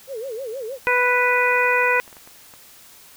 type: tone with vibrato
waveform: sine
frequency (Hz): 488.5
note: B4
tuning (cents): -19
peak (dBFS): -27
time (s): 0.07-0.79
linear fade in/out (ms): 50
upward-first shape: sine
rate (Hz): 6.4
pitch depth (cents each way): 220
type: harmonic tone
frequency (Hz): 493.9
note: B4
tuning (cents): 0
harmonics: 1 / 2 / 3 / 4 / 5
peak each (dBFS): -22 / -22 / -22 / -22 / -22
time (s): 0.87-2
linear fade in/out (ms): 0
type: clicks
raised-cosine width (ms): 0.5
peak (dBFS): -29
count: 10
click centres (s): 1.517 / 1.559 / 1.648 / 1.834 / 1.962 / 2.078 / 2.128 / 2.168 / 2.275 / 2.538
effects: white hiss -47 dBFS RMS until 3.16 s